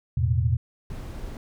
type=chord; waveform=sine; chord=E suspended fourth; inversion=none; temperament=just; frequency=82.41 / 109.88 / 123.61 Hz; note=E2 / A2 / B2; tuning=0 / -2 / +2 cents; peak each=-24 dBFS; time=0.17-0.57 s; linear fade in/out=5 ms
type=noise; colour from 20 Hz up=brown; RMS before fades=-35 dBFS; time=0.9-1.37 s; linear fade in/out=2 ms
effects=none